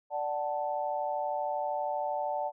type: chord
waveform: sine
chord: D major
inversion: none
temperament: equal with one note detuned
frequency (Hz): 587.3 / 747.3 / 880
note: D5 / F#5 / A5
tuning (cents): 0 / +17 / 0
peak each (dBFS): -34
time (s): 0.1-2.52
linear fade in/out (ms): 50
effects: none